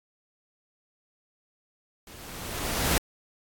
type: noise with level ramp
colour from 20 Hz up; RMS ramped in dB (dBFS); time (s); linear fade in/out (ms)
pink; -47 to -23; 2.07-2.98; 2
effects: AAC 64 kbps